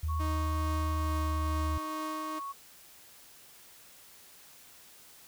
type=tone with pitch glide; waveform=sine; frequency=78.3 to 76.2 Hz; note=D#2 to D#2; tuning=+11 to -36 cents; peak=-29 dBFS; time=0.03-1.78 s; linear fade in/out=5 ms; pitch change=-47 cents; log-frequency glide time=0.95-1.17 s
type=tone; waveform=sine; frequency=1108.7 Hz; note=C#6; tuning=in tune; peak=-36 dBFS; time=0.08-2.53 s; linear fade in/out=20 ms
type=tone with tremolo; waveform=sawtooth; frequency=311.1 Hz; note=D#4; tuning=in tune; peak=-32 dBFS; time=0.19-2.4 s; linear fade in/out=20 ms; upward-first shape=triangle; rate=2.3 Hz; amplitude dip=30%
effects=white hiss -55 dBFS RMS until 5.27 s